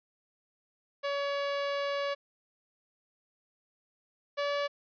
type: tone pair in turn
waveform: sawtooth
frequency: 565 / 572.9 Hz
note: C#5 / D5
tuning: +33 / -43 cents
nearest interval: unison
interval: 24 cents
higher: second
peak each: -26 / -25 dBFS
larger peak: second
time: 1.03-2.15 / 4.37-4.68 s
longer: first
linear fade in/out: 20 ms
effects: resampled to 11025 Hz